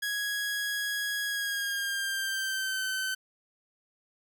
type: tone with pitch glide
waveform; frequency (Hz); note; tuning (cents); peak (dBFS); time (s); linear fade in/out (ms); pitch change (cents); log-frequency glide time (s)
sawtooth; 1661.2 to 1532.2; G#6 to G6; 0 to -40; -26; 0.02-3.15; 10; -140; 1.25-2.84
effects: none